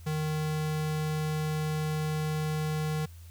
square tone, 154.4 Hz, D#3, 13 cents flat, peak -29 dBFS, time 0.06-3.06 s, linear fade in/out 10 ms, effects added 84 Hz sine -45 dBFS peak until 3.3 s + white hiss -59 dBFS RMS until 3.3 s

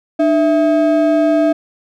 triangle ring-modulated tone, 480 Hz, B4, 49 cents flat, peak -5 dBFS, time 0.19-1.53 s, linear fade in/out 10 ms, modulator 179 Hz, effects none

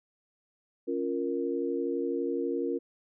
sine chord, Bb minor, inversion first, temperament equal, 277.2 / 349.2 / 466.2 Hz, Db4 / F4 / Bb4, 0 / 0 / 0 cents, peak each -33 / -32 / -32 dBFS, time 0.87-2.79 s, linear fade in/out 20 ms, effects none

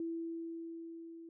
sine tone with level ramp, 331.5 Hz, E4, 10 cents sharp, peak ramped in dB -35 to -48 dBFS, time 0-1.29 s, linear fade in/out 2 ms, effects none

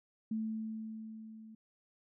sine tone with level ramp, 220 Hz, A3, in tune, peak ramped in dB -32 to -50 dBFS, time 0.31-1.55 s, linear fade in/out 5 ms, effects none

